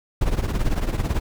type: noise with tremolo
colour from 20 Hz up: brown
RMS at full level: -18 dBFS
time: 0.21-1.2 s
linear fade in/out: 5 ms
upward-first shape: triangle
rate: 18 Hz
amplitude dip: 85%
effects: none